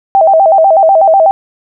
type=tone with vibrato; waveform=sine; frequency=710 Hz; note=F5; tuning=28 cents sharp; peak=-3 dBFS; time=0.15-1.31 s; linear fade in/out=0 ms; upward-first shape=square; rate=8.1 Hz; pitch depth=170 cents each way; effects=none